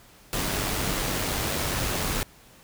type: noise with amplitude modulation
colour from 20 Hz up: pink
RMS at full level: -26 dBFS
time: 0.33-2.23 s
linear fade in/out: 0 ms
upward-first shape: sine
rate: 97.4 Hz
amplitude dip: 35%
effects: pink hiss -53 dBFS RMS until 2.63 s